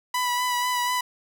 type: tone with vibrato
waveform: sawtooth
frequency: 987.8 Hz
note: B5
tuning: in tune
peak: -19 dBFS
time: 0.14-1.01 s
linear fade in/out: 5 ms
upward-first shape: sine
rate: 4.1 Hz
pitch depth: 22 cents each way
effects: none